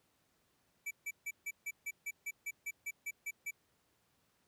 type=tone bursts; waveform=square; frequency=2314 Hz; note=D7; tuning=26 cents flat; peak=-38 dBFS; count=14; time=0.86-3.51 s; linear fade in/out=10 ms; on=50 ms; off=150 ms; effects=pink hiss -75 dBFS RMS until 4.47 s + high-pass 80 Hz 12 dB/octave